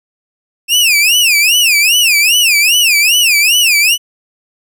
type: tone with vibrato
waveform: sawtooth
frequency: 2614 Hz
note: E7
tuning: 15 cents flat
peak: -4 dBFS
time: 0.68-3.98 s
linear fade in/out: 50 ms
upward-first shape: sine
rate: 2.5 Hz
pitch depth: 230 cents each way
effects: none